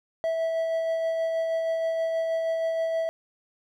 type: tone with tremolo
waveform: triangle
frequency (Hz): 654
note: E5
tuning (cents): -14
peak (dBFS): -21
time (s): 0.24-3.09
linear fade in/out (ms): 0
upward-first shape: sine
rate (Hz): 6.3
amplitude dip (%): 25
effects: none